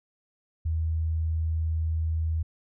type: tone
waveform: sine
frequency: 80.4 Hz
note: E2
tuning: 43 cents flat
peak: -24 dBFS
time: 0.65-2.43 s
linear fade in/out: 10 ms
effects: none